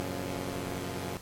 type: chord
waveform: 10% pulse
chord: Gb major seventh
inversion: none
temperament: equal with one note detuned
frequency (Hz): 92.5 / 119.2 / 138.59 / 174.61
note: Gb2 / Bb2 / Db3 / F3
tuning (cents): 0 / +39 / 0 / 0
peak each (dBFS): -29 / -33 / -32 / -33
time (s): 0-1.17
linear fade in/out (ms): 0
effects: pink hiss -48 dBFS RMS until 1.21 s + MP3 64 kbps